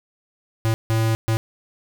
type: tone bursts at uneven times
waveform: square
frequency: 112.1 Hz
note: A2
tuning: 33 cents sharp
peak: -18 dBFS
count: 3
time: 0.65-0.74 / 0.9-1.15 / 1.28-1.37 s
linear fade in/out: 0 ms
effects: none